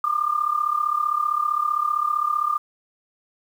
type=tone with amplitude modulation; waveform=sine; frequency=1200 Hz; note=D6; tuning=37 cents sharp; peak=-16 dBFS; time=0.04-2.58 s; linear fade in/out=2 ms; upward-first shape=sine; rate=35.4 Hz; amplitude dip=80%; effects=8-bit